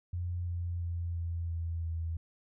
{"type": "tone with pitch steps", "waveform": "sine", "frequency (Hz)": [88, 86.84, 85.69, 84.56, 83.45, 82.34], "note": ["F2", "F2", "F2", "E2", "E2", "E2"], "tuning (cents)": [14, -9, -32, 45, 22, -1], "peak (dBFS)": -32, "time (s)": [0.13, 2.17], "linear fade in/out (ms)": 5, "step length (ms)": 340, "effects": []}